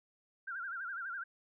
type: tone with vibrato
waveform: sine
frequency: 1480 Hz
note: F#6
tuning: in tune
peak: -38 dBFS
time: 0.47-1.24 s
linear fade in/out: 10 ms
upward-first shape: sine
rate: 12 Hz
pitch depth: 150 cents each way
effects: none